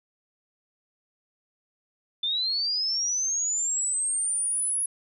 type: linear sweep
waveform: sine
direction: up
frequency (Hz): 3520 to 10560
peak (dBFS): -24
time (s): 2.23-4.86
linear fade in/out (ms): 5
effects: none